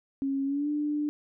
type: tone with pitch glide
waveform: sine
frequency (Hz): 273.4 to 296.4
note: C#4 to D4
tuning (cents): -24 to +16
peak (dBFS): -26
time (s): 0.22-1.09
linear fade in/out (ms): 0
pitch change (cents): +140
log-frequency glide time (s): 0.45-0.69
effects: none